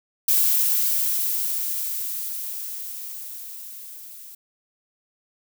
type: noise with level ramp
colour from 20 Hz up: violet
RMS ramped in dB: -18 to -42 dBFS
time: 0.28-4.35 s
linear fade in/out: 5 ms
effects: none